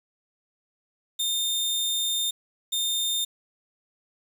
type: tone pair in turn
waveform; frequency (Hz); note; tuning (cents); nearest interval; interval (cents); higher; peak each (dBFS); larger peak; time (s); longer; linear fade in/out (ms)
sawtooth; 3631 / 3631; A#7 / A#7; -46 / -46; unison; 0; neither; -21; neither; 1.19-2.31 / 2.72-3.25; first; 10
effects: 8-bit